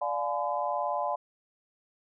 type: chord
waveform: sine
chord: D diminished seventh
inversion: none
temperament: just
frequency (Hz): 587.3 / 704.8 / 845.8 / 1014.9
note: D5 / F5 / Ab5 / Cb6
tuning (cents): 0 / +16 / +31 / +47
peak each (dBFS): -33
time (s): 0.01-1.16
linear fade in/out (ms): 10
effects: none